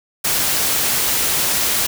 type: noise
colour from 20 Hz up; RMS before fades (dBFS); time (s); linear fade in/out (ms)
white; -18; 0.24-1.87; 10
effects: none